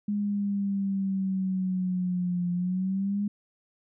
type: exponential two-way sweep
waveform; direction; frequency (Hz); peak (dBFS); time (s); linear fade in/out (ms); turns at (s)
sine; down then up; 206.8 to 175.6 to 206.8; -25; 0.08-3.28; 5; 2.52
effects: none